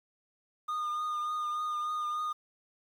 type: tone with vibrato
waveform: triangle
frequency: 1221 Hz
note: D#6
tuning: 33 cents flat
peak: -29 dBFS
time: 0.68-2.33 s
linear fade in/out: 10 ms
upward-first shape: triangle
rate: 3.4 Hz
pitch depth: 20 cents each way
effects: 10-bit